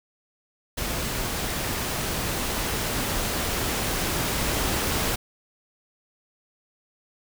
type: noise with level ramp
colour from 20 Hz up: pink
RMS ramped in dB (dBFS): -29 to -25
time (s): 0.77-5.16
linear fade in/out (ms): 10
effects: none